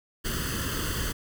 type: noise with comb filter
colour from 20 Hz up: pink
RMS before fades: -30 dBFS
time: 0.24-1.13 s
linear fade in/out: 20 ms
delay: 0.64 ms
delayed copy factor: +0.8
effects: none